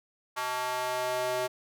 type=tone with high-pass filter sweep; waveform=square; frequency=126.2 Hz; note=B2; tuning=38 cents sharp; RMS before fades=-31 dBFS; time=0.36-1.48 s; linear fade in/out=20 ms; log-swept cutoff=1000 to 530 Hz; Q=2.3; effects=none